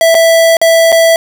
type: tone with dropouts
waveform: square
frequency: 659.3 Hz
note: E5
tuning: in tune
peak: -5 dBFS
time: 0.01-1.16 s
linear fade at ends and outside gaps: 1 ms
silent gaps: 0.145-0.15 / 0.569-0.615 / 0.92-0.925 s
effects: none